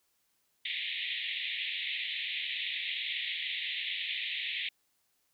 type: band-pass noise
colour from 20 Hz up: white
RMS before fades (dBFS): -36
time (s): 0.65-4.69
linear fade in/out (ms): 5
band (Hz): 1900 to 3800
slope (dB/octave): 96
effects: white hiss -75 dBFS RMS until 5.33 s